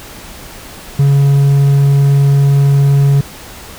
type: tone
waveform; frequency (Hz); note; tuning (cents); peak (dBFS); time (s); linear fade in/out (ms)
triangle; 140; C#3; +18; -4; 0.99-3.21; 5
effects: pink hiss -32 dBFS RMS until 3.78 s